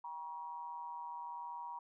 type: tone with amplitude modulation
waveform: sine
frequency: 953 Hz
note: A#5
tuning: 38 cents sharp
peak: -39 dBFS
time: 0.04-1.79 s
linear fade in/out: 5 ms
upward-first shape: sine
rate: 161 Hz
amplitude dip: 70%
effects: none